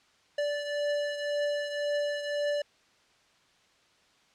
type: beating tone pair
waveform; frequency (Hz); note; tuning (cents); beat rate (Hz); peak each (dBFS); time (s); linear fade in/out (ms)
square; 583 / 584.9; D5 / D5; -13 / -7; 1.9; -30 / -37; 0.38-2.62; 5
effects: white hiss -64 dBFS RMS until 4.34 s + low-pass 5000 Hz 12 dB/octave